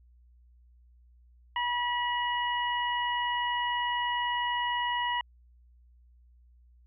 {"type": "harmonic tone", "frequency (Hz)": 969, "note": "B5", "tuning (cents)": -33, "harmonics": [1, 2, 3], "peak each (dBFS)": [-29, -33, -35], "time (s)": [1.56, 5.21], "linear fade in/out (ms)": 2, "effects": ["added 60 Hz sine -56 dBFS peak until 6.86 s"]}